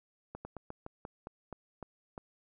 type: slowing click train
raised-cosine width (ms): 1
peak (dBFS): -28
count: 10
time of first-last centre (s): 0.35-2.178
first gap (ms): 100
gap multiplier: 1.17
effects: none